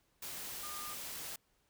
sine tone in noise, 1212 Hz, D#6, 46 cents flat, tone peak -46 dBFS, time 0.63-0.94 s, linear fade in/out 5 ms, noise white, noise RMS -44 dBFS, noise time 0.22-1.36 s, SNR -5 dB, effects pink hiss -75 dBFS RMS until 1.69 s

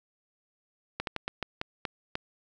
slowing click train, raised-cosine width 0.3 ms, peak -15 dBFS, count 8, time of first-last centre 1-2.154 s, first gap 72 ms, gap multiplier 1.27, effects none

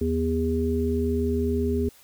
harmonic tone, 81.2 Hz, E2, 26 cents flat, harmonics 1 / 3 / 5, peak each -26 / -26 / -26 dBFS, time 0.01-1.89 s, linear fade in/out 5 ms, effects white hiss -54 dBFS RMS until 2.03 s

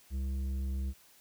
sine tone with tanh clipping, 66.6 Hz, C2, 31 cents sharp, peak -33 dBFS, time 0.1-0.94 s, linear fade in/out 50 ms, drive 9 dB, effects white hiss -61 dBFS RMS until 1.2 s

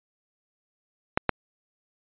clicks, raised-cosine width 0.5 ms, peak -5 dBFS, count 2, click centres 1.175 / 1.293 s, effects resampled to 8000 Hz

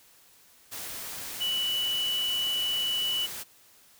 sine tone in noise, 2960 Hz, F#7, in tune, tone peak -26 dBFS, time 1.4-3.27 s, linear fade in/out 20 ms, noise white, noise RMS -38 dBFS, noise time 0.71-3.44 s, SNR +9 dB, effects white hiss -58 dBFS RMS until 3.99 s

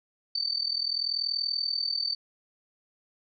sine tone with amplitude modulation, 4568 Hz, D8, 49 cents flat, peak -23 dBFS, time 0.35-2.15 s, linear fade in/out 5 ms, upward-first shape sine, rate 40.6 Hz, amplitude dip 85%, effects none

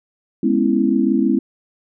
sine chord, C# minor seventh, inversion second, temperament equal with one note detuned, 207.7 / 246.9 / 273.2 / 329.6 Hz, G#3 / B3 / C#4 / E4, 0 / 0 / -25 / 0 cents, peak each -19 dBFS, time 0.43-1.39 s, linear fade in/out 5 ms, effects none

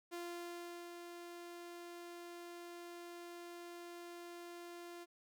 sawtooth tone with ADSR envelope, 346.5 Hz, F4, 14 cents flat, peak -39 dBFS, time 0.11-5.06 s, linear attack 28 ms, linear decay 760 ms, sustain -6 dB, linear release 34 ms, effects none

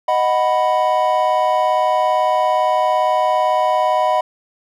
triangle chord, B major, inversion first, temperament equal, 622.3 / 740 / 987.8 Hz, D#5 / F#5 / B5, 0 / 0 / 0 cents, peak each -16 dBFS, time 0.08-4.21 s, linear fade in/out 5 ms, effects none

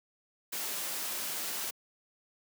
white noise, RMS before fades -36 dBFS, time 0.52-1.71 s, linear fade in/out 10 ms, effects high-pass 200 Hz 12 dB/octave

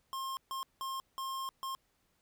square tone bursts at uneven times, 1066 Hz, C6, 32 cents sharp, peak -37 dBFS, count 5, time 0.13-0.37 / 0.51-0.63 / 0.81-1 / 1.18-1.49 / 1.63-1.75 s, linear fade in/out 0 ms, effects pink hiss -75 dBFS RMS until 2.21 s

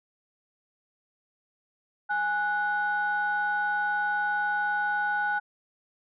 sine tone pair together, 828.4 / 1476 Hz, G#5 / F#6, -5 / -5 cents, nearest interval minor seventh, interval 1000 cents, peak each -27 / -26 dBFS, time 2.09-5.4 s, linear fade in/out 20 ms, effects tanh soft clip ceiling -18 dBFS

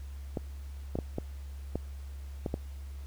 clicks, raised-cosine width 2 ms, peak -18 dBFS, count 7, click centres 0.372 / 0.955 / 0.988 / 1.184 / 1.756 / 2.462 / 2.541 s, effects added 69 Hz sine -39 dBFS peak until 3.06 s + pink hiss -59 dBFS RMS until 3.06 s

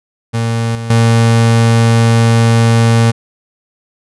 35% pulse tone with level steps, 115 Hz, A#2, 23 cents flat, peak -11 / -18 / -5 dBFS, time 0.33-3.12 s, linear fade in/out 20 ms, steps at 0.75 / 0.9 s, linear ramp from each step 2 ms, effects resampled to 24000 Hz

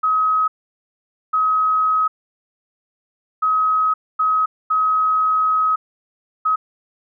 sine tone bursts at uneven times, 1271 Hz, D#6, 36 cents sharp, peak -14 dBFS, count 6, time 0.03-0.48 / 1.33-2.08 / 3.42-3.94 / 4.19-4.46 / 4.7-5.76 / 6.45-6.56 s, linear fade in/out 10 ms, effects none

